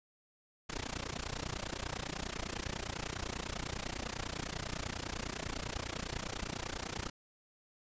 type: noise with amplitude modulation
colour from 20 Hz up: pink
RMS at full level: -36 dBFS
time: 0.69-7.1 s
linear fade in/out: 10 ms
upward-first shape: sine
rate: 30 Hz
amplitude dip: 95%
effects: resampled to 16000 Hz